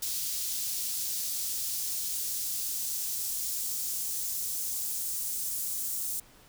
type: noise with high-pass filter sweep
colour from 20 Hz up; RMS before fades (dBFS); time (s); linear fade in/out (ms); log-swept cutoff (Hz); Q
white; -33; 0.02-6.2; 5; 4500 to 7600; 1
effects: pink hiss -57 dBFS RMS until 6.48 s